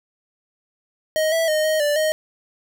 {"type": "tone with pitch steps", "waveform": "square", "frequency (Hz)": [626, 656, 617, 625, 587, 623], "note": ["D#5", "E5", "D#5", "D#5", "D5", "D#5"], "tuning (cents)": [10, -9, -15, 8, -1, 2], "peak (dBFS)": -18, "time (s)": [1.16, 2.12], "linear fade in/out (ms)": 0, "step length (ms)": 160, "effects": []}